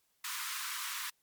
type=high-pass noise; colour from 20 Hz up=pink; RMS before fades=-39 dBFS; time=0.24-1.1 s; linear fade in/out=5 ms; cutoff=970 Hz; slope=96 dB/octave; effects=white hiss -75 dBFS RMS until 1.22 s + MP3 96 kbps